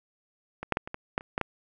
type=clicks; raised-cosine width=0.5 ms; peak=-20 / -9 / -11 / -23 / -19 / -11 / -30 / -13 / -12 dBFS; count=9; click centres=0.63 / 0.723 / 0.771 / 0.875 / 0.944 / 1.179 / 1.209 / 1.379 / 1.413 s; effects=none